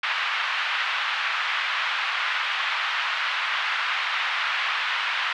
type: band-pass noise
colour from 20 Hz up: pink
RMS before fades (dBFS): -26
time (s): 0.03-5.33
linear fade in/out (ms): 5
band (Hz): 1100 to 3300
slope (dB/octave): 24
effects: none